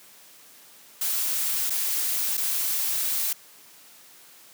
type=noise with dropouts; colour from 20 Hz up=blue; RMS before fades=-26 dBFS; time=1.01-3.33 s; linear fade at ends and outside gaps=5 ms; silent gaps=1.698-1.703 / 2.371-2.376 s; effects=white hiss -51 dBFS RMS until 4.53 s + high-pass 150 Hz 12 dB/octave